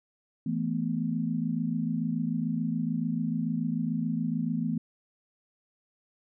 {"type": "chord", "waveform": "sine", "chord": "E suspended fourth", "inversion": "none", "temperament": "equal", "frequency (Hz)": [164.81, 220, 246.9], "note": ["E3", "A3", "B3"], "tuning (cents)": [0, 0, 0], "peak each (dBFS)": -31, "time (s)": [0.46, 4.78], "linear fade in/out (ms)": 5, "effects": []}